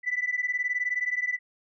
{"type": "beating tone pair", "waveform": "sine", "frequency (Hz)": [1975.5, 1994.5], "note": ["B6", "B6"], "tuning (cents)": [0, 17], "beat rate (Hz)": 19, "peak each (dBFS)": -28, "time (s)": [0.03, 1.39], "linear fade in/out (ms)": 50, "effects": ["tanh soft clip ceiling -18 dBFS"]}